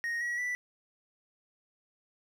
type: tone with pitch steps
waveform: triangle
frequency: 1867 / 1918.4 / 1971.2 Hz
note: A#6 / A#6 / B6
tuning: +2 / +49 / -4 cents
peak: -29 dBFS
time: 0.04-0.55 s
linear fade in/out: 0 ms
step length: 170 ms
effects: none